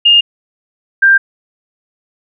sine tone pair in turn, 2828 / 1585.3 Hz, F7 / G6, +21 / +19 cents, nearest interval minor seventh, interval 1002 cents, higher first, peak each -4 dBFS, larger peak neither, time 0.05-0.21 / 1.02-1.18 s, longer neither, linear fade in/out 10 ms, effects none

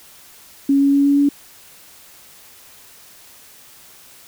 sine tone with pitch steps, 277.5 / 279.3 / 281 / 282.8 / 284.6 Hz, C#4 / C#4 / C#4 / C#4 / C#4, +2 / +13 / +24 / +35 / +46 cents, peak -11 dBFS, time 0.69-1.29 s, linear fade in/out 5 ms, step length 120 ms, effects white hiss -45 dBFS RMS until 4.27 s

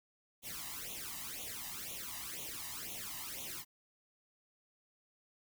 white noise with flanger, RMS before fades -44 dBFS, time 0.42-3.65 s, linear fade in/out 50 ms, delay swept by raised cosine 0.3 to 1.05 ms, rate 2 Hz, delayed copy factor +0.85, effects none

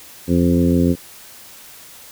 harmonic tone with a mistuned harmonic, 86.7 Hz, F2, 12 cents flat, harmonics 1 / 2 / 3 / 4 / 5 / 6, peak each -20 / -17 / -16 / -22 / -25 / -26 dBFS, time 0.27-0.96 s, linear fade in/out 50 ms, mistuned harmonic 1, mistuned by -30 cents, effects white hiss -41 dBFS RMS until 2.11 s

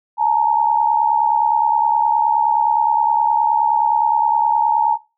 sine tone pair together, 856 / 925.6 Hz, A5 / A#5, -48 / -13 cents, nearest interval minor second, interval 135 cents, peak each -16 / -16 dBFS, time 0.17-4.98 s, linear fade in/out 50 ms, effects noise-tail reverb RT60 0.3 s tail -23 dB re dry

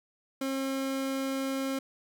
30% pulse tone, 268.8 Hz, C4, 47 cents sharp, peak -27 dBFS, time 0.41-1.79 s, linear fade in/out 5 ms, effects none

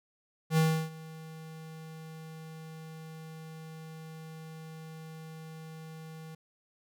square tone with ADSR envelope, 159.5 Hz, D#3, 43 cents sharp, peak -22 dBFS, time 0.5-6.35 s, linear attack 75 ms, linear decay 320 ms, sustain -22 dB, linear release 5 ms, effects none

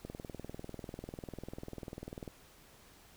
click train, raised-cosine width 2 ms, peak -29 dBFS, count 46, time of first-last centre 0.05-2.278 s, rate 20.2 Hz, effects pink hiss -60 dBFS RMS until 3.16 s

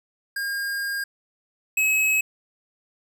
square tone pair in turn, 1616 / 2565 Hz, G#6 / E7, -48 / -48 cents, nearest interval minor sixth, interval 800 cents, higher second, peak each -26 / -19 dBFS, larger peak second, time 0.36-1.04 / 1.77-2.21 s, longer first, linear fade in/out 5 ms, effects none

